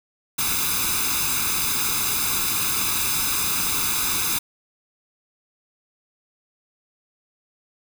white noise with comb filter, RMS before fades -23 dBFS, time 0.38-4.39 s, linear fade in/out 10 ms, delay 0.8 ms, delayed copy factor +0.8, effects none

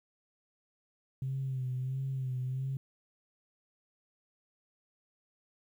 sine tone with vibrato, 130.81 Hz, C3, in tune, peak -31 dBFS, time 1.22-2.77 s, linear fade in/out 2 ms, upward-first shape sine, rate 1.5 Hz, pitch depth 51 cents each way, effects tanh soft clip ceiling -27 dBFS + 11-bit

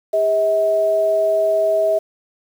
sine tone pair together, 404.4 / 642 Hz, G#4 / E5, -46 / -46 cents, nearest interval minor sixth, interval 800 cents, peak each -23 / -14 dBFS, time 0.13-1.99 s, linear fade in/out 10 ms, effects 7-bit

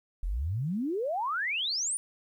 sine exponential sweep, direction up, 38.89 to 9760 Hz, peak -28 dBFS, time 0.23-1.97 s, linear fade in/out 0 ms, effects 11-bit

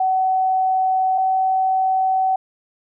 sine tone pair in turn, 754 / 757.8 Hz, F#5 / F#5, +32 / +41 cents, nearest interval unison, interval 9 cents, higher second, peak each -15 dBFS, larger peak neither, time 0-1.18 / 1.18-2.36 s, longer neither, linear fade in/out 5 ms, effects none

